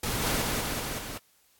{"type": "noise with echo", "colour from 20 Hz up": "pink", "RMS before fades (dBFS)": -30, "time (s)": [0.03, 0.42], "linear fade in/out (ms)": 5, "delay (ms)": 190, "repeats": 4, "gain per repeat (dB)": -2, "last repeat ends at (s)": 1.18, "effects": ["white hiss -64 dBFS RMS until 1.59 s", "AAC 64 kbps"]}